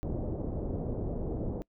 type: low-pass noise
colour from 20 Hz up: pink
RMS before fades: -34 dBFS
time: 0.03-1.62 s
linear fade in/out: 0 ms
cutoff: 590 Hz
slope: 24 dB/octave
effects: noise-tail reverb RT60 0.1 s tail -24 dB re dry